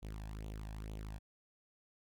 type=tone with flanger; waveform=sawtooth; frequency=53 Hz; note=G#1; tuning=36 cents sharp; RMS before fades=-45 dBFS; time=0.02-1.19 s; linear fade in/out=20 ms; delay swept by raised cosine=0.29 to 1.21 ms; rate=2.2 Hz; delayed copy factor=+0.7; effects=none